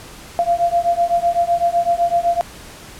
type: beating tone pair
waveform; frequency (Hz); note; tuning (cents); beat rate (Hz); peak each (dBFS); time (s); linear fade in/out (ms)
sine; 686 / 693.9; F5 / F5; -31 / -11; 7.9; -17 / -17; 0.39-2.41; 0
effects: pink hiss -38 dBFS RMS until 2.99 s + low-pass 12000 Hz 12 dB/octave